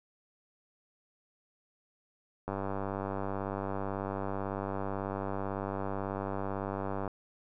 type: click train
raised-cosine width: 1 ms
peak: -21 dBFS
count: 452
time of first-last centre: 2.48-7.077 s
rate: 98.1 Hz
effects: none